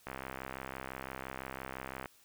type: click train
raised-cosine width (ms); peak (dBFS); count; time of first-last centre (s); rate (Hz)
0.5; -25; 132; 0.07-2.058; 65.9
effects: white hiss -64 dBFS RMS until 2.24 s